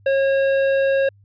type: tone with hard clipping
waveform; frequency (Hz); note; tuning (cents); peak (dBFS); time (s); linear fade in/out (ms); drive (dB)
triangle; 544; C#5; -33; -17; 0.06-1.09; 5; 14
effects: added 100 Hz sine -49 dBFS peak until 1.24 s + resampled to 11025 Hz